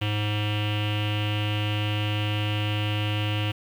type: tone with low-pass filter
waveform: square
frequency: 105.1 Hz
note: G#2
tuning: 21 cents sharp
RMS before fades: -26 dBFS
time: 0.01-3.52 s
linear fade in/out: 10 ms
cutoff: 2900 Hz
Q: 8.2
effects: 8-bit